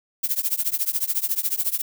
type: noise with tremolo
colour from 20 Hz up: violet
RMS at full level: -20 dBFS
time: 0.23-1.82 s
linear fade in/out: 10 ms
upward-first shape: triangle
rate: 14 Hz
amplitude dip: 100%
effects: none